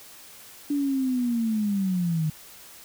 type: linear sweep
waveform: sine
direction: down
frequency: 290.9 to 152 Hz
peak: -22 dBFS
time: 0.7-2.3 s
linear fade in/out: 5 ms
effects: white hiss -47 dBFS RMS until 2.84 s